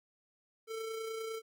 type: tone with amplitude modulation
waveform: square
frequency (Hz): 446.3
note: A4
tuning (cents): +25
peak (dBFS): -37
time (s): 0.67-1.42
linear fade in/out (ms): 50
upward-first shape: sine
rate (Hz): 29.9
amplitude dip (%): 35
effects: none